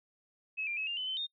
sine tone with pitch steps, 2576 / 2384 / 2574 / 2800 / 3025 / 3067 / 3671 Hz, E7 / D7 / E7 / F7 / F#7 / G7 / A#7, -41 / +25 / -42 / +4 / +38 / -38 / -27 cents, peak -33 dBFS, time 0.57-1.27 s, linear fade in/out 20 ms, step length 100 ms, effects noise-tail reverb RT60 0.1 s tail -23 dB re dry

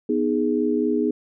sine chord, G# minor, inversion first, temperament equal, 246.9 / 311.1 / 415.3 Hz, B3 / D#4 / G#4, 0 / 0 / 0 cents, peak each -23 dBFS, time 0.09-1.11 s, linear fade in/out 5 ms, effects none

